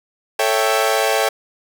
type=chord; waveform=sawtooth; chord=A dominant seventh; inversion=none; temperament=equal; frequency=440 / 554.4 / 659.3 / 784 Hz; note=A4 / C#5 / E5 / G5; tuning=0 / 0 / 0 / 0 cents; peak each=-17 dBFS; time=0.39-1.29 s; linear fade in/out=5 ms; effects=none